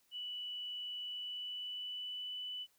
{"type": "tone with pitch glide", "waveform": "sine", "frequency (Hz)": [2960, 2986], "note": ["F#7", "F#7"], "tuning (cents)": [0, 15], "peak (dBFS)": -40, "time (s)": [0.11, 2.67], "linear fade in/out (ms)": 50, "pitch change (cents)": 15, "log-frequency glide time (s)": [1, 2.35], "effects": ["white hiss -73 dBFS RMS until 2.78 s"]}